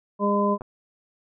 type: harmonic tone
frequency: 203.5 Hz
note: G#3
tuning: 35 cents flat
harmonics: 1 / 2 / 3 / 5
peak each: -23 / -26 / -26 / -24 dBFS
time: 0.19-0.58 s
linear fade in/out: 50 ms
type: clicks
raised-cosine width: 1 ms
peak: -23 dBFS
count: 2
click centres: 0.61 / 0.618 s
effects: none